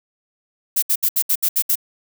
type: noise bursts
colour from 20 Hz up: violet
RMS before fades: -17 dBFS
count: 8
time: 0.76-1.756 s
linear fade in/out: 10 ms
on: 65 ms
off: 68 ms
effects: none